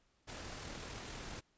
pink noise with amplitude modulation, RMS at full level -45 dBFS, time 0.27-1.41 s, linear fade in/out 20 ms, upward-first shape sine, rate 39.7 Hz, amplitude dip 30%, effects pink hiss -75 dBFS RMS until 1.57 s + resampled to 16000 Hz

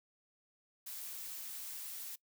blue noise, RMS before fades -45 dBFS, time 0.86-2.16 s, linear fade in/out 10 ms, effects noise-tail reverb RT60 0.1 s tail -22 dB re dry

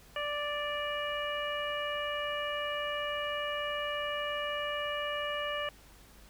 harmonic tone with a mistuned harmonic, 587.3 Hz, D5, in tune, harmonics 1 / 2 / 3 / 4 / 5, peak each -36 / -38 / -39 / -43 / -39 dBFS, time 0.16-5.69 s, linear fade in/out 2 ms, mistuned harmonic 5, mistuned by -21 cents, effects added 50 Hz sine -58 dBFS peak until 6.29 s + pink hiss -58 dBFS RMS until 6.29 s

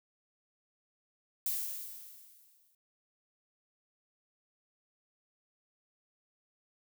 violet noise with exponential decay, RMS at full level -32 dBFS, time 1.46-2.75 s, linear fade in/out 2 ms, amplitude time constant 280 ms, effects none

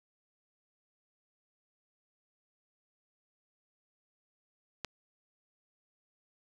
click, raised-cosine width 0.2 ms, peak -18 dBFS, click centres 4.847 s, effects 8-bit

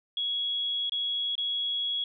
sine tone with dropouts, 3337 Hz, G#7, 8 cents sharp, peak -27 dBFS, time 0.17-2.04 s, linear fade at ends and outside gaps 2 ms, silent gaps 0.896-0.92 / 1.354-1.379 s, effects none

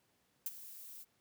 violet noise with ADSR envelope, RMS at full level -36 dBFS, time 0.46-1.05 s, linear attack 3 ms, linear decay 32 ms, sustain -15 dB, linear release 31 ms, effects pink hiss -75 dBFS RMS until 1.2 s + high-pass 100 Hz 12 dB/octave

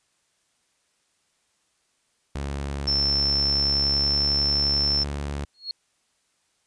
sawtooth tone with pitch glide, 70.1 to 71.49 Hz, C#2 to D2, +20 to -46 cents, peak -24 dBFS, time 2.35-5.45 s, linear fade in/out 5 ms, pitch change +34 cents, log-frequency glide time 3.43-4.39 s
sine tone, 5350 Hz, E8, 25 cents sharp, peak -20 dBFS, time 2.87-5.04 s, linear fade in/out 10 ms
sine tone with exponential growth, 4311 Hz, C#8, 49 cents flat, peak -24 dBFS, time 5.54-5.71 s, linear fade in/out 1 ms, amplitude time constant 35 ms
effects white hiss -69 dBFS RMS until 6.66 s + resampled to 22050 Hz

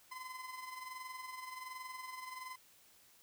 30% pulse tone with amplitude modulation, 1024 Hz, C6, 38 cents flat, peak -40 dBFS, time 0.11-2.56 s, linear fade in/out 10 ms, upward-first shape sine, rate 21.3 Hz, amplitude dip 55%, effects white hiss -65 dBFS RMS until 3.22 s

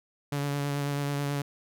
sawtooth tone with vibrato, 142.7 Hz, D3, 49 cents flat, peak -24 dBFS, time 0.32-1.42 s, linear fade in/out 5 ms, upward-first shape sine, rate 9.2 Hz, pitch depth 18 cents each way, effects none

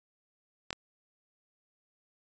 clicks, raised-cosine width 0.2 ms, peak -17 dBFS, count 2, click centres 0.706 / 0.729 s, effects resampled to 16000 Hz

